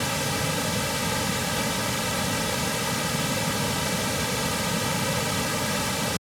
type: noise with comb filter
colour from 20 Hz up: pink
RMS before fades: -25 dBFS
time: 0-6.17 s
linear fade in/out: 5 ms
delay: 2.8 ms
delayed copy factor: -0.85
effects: high-pass 100 Hz 12 dB/octave + low-pass 11000 Hz 12 dB/octave